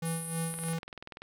square tone with tremolo, 164.81 Hz, E3, in tune, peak -31 dBFS, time 0.02-0.79 s, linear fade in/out 5 ms, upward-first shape sine, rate 3.2 Hz, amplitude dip 70%
pink band-pass noise, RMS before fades -41 dBFS, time 0.05-0.73 s, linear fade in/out 5 ms, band 9200 to 11000 Hz, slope 96 dB/octave
click train, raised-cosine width 0.3 ms, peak -27 dBFS, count 15, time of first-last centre 0.54-1.22 s, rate 20.6 Hz
effects none

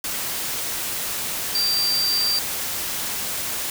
sine tone in noise, 4699 Hz, D8, in tune, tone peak -19 dBFS, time 1.55-2.39 s, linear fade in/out 2 ms, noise white, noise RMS -27 dBFS, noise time 0.04-3.7 s, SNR +5 dB, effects none

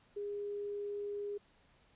sine tone, 408.9 Hz, G#4, 27 cents flat, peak -37 dBFS, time 0.16-1.38 s, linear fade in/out 10 ms, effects pink hiss -68 dBFS RMS until 1.95 s + resampled to 8000 Hz

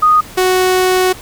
sine / sawtooth tone pair in turn, 1239 / 369.8 Hz, D#6 / F#4, -8 / -1 cents, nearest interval octave + major sixth, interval 2093 cents, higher first, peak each -6 dBFS, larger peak neither, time 0.02-0.21 / 0.37-1.13 s, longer second, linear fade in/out 10 ms, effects pink hiss -34 dBFS RMS until 1.21 s

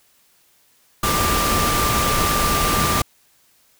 sine tone in noise, 1185 Hz, D6, 15 cents sharp, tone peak -21 dBFS, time 1.03-3.02 s, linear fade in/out 5 ms, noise pink, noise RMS -20 dBFS, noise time 1.03-3.02 s, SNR -4 dB, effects white hiss -58 dBFS RMS until 3.79 s

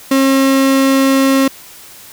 35% pulse tone, 269.5 Hz, C#4, 49 cents flat, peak -7 dBFS, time 0.11-1.48 s, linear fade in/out 5 ms, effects white hiss -37 dBFS RMS until 2.12 s

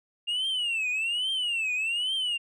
sine tone with vibrato, 2794 Hz, F7, in tune, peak -23 dBFS, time 0.27-2.38 s, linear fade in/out 20 ms, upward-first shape triangle, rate 1.2 Hz, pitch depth 230 cents each way, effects tanh soft clip ceiling -25 dBFS

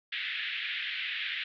pink band-pass noise, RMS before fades -35 dBFS, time 0.12-1.44 s, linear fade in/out 5 ms, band 1700 to 3600 Hz, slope 48 dB/octave, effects none

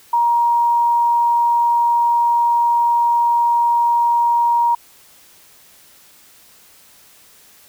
sine tone, 944 Hz, A#5, 22 cents sharp, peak -12 dBFS, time 0.13-4.75 s, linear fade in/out 5 ms, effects white hiss -48 dBFS RMS until 7.68 s

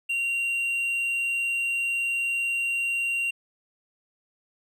triangle tone with hard clipping, 2761 Hz, F7, 20 cents flat, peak -25 dBFS, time 0.09-3.31 s, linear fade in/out 10 ms, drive 6 dB, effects none

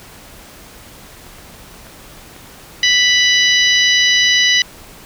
clicks, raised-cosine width 0.5 ms, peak -24 dBFS, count 6, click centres 1.267 / 1.385 / 1.742 / 1.868 / 2.176 / 2.364 s
harmonic tone, 987.8 Hz, B5, in tune, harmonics 2 / 3 / 4 / 5 / 6, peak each -14 / -14 / -17 / -21 / -21 dBFS, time 2.83-4.62 s, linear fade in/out 2 ms
effects pink hiss -39 dBFS RMS until 5.05 s

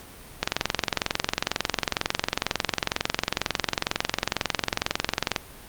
click train, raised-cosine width 0.2 ms, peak -4 dBFS, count 110, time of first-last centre 0.43-5.362 s, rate 22.1 Hz, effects pink hiss -45 dBFS RMS until 5.68 s + Opus 48 kbps

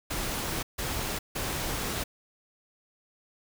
pink noise bursts at uneven times, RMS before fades -32 dBFS, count 3, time 0.1-0.63 / 0.78-1.19 / 1.35-2.04 s, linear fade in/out 10 ms, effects none

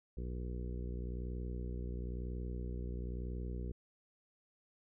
harmonic tone, 61 Hz, B1, 21 cents flat, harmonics 1 / 2 / 3 / 4 / 5 / 6 / 7 / 8, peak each -39 / -47 / -48 / -53 / -55 / -52 / -54 / -57 dBFS, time 0.17-3.72 s, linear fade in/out 5 ms, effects none

